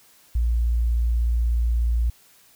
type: tone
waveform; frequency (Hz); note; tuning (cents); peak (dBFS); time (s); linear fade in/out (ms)
sine; 58.27; A#1; 0; -18; 0.35-2.1; 5
effects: white hiss -55 dBFS RMS until 2.55 s